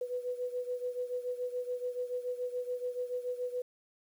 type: beating tone pair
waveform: sine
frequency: 493.9 / 500.9 Hz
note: B4 / B4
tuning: 0 / +24 cents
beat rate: 7 Hz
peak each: -35 / -39 dBFS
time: 0.01-3.62 s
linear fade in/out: 5 ms
effects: 10-bit